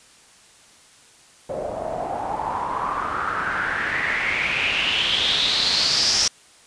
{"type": "noise with low-pass filter sweep", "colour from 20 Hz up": "white", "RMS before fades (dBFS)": -23, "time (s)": [1.49, 6.28], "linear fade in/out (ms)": 5, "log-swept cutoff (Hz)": [560, 5600], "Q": 5.9, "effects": ["white hiss -51 dBFS RMS until 6.66 s", "resampled to 22050 Hz"]}